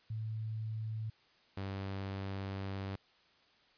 sine / sawtooth tone pair in turn, 110 / 97.32 Hz, A2 / G2, 0 / -12 cents, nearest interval major second, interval 212 cents, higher first, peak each -36 / -34 dBFS, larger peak second, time 0.1-1.1 / 1.57-2.96 s, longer second, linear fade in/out 5 ms, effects white hiss -67 dBFS RMS until 3.77 s + resampled to 11025 Hz

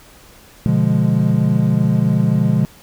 triangle chord, B diminished seventh, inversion none, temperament equal, 123.47 / 146.83 / 174.61 / 207.7 Hz, B2 / D3 / F3 / Ab3, 0 / 0 / 0 / 0 cents, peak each -16 dBFS, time 0.66-2.65 s, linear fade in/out 0 ms, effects pink hiss -45 dBFS RMS until 2.82 s

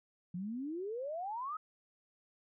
sine exponential sweep, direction up, 170.1 to 1300 Hz, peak -37 dBFS, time 0.34-1.57 s, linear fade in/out 5 ms, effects none

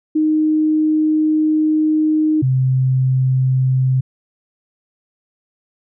sine tone pair in turn, 309.7 / 130.21 Hz, D#4 / C3, -8 / -8 cents, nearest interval octave + minor third, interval 1500 cents, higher first, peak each -12 dBFS, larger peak neither, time 0.15-2.42 / 2.42-4.01 s, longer first, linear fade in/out 10 ms, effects none

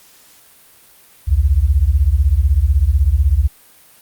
sine beating tone pair, 62.2 / 78.2 Hz, B1 / D#2, +13 / +9 cents, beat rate 16 Hz, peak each -13 dBFS, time 1.27-3.48 s, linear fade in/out 20 ms, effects white hiss -47 dBFS RMS until 4.01 s + Opus 48 kbps

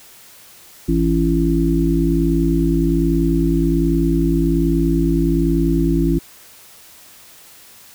harmonic tone with a mistuned harmonic, 54.9 Hz, A1, 3 cents flat, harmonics 1 / 3 / 5 / 6, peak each -19 / -19 / -19 / -19 dBFS, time 0.88-6.19 s, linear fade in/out 10 ms, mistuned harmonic 6, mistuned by +33 cents, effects white hiss -44 dBFS RMS until 7.94 s

